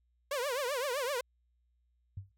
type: tone with vibrato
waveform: sawtooth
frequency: 530 Hz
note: C5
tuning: 22 cents sharp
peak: -28 dBFS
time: 0.31-1.21 s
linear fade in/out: 5 ms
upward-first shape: triangle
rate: 7.8 Hz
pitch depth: 230 cents each way
type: tone with exponential decay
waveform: sine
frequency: 97.1 Hz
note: G2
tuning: 16 cents flat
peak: -35 dBFS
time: 2.17-2.32 s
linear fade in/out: 5 ms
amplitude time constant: 32 ms
effects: added 60 Hz sine -70 dBFS peak until 2.37 s